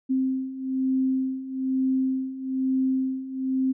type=beating tone pair; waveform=sine; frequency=261.6 / 262.7 Hz; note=C4 / C4; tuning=0 / +7 cents; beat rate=1.1 Hz; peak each=-28 / -24 dBFS; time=0.09-3.73 s; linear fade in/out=20 ms; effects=none